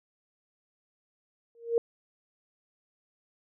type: tone with exponential growth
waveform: sine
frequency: 465.4 Hz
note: A#4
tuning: 3 cents flat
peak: -18 dBFS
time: 1.55-1.78 s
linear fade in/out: 1 ms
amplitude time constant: 48 ms
effects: none